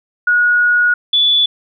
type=tone pair in turn; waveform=sine; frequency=1452 / 3453 Hz; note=F#6 / A7; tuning=-33 / -33 cents; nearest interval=octave + minor third; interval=1500 cents; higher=second; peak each=-9 dBFS; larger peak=neither; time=0.27-0.94 / 1.13-1.46 s; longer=first; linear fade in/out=5 ms; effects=none